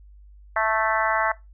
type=harmonic tone; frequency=220 Hz; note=A3; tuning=in tune; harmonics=3 / 4 / 5 / 6 / 7 / 8 / 9; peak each=-25 / -26 / -27 / -28 / -28 / -29 / -30 dBFS; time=0.56-1.32 s; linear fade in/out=5 ms; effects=noise-tail reverb RT60 0.2 s tail -19 dB re dry + added 50 Hz sine -45 dBFS peak until 1.53 s